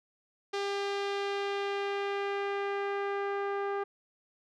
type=tone with low-pass filter sweep; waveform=sawtooth; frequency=399.9 Hz; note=G4; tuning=35 cents sharp; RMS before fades=-33 dBFS; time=0.53-3.84 s; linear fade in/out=10 ms; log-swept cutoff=4800 to 1400 Hz; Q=1.2; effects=none